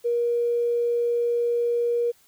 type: tone with tanh clipping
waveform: triangle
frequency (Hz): 474.9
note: A#4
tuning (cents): +32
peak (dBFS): -20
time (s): 0.04-2.12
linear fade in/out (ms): 20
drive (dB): 3
effects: white hiss -59 dBFS RMS until 2.27 s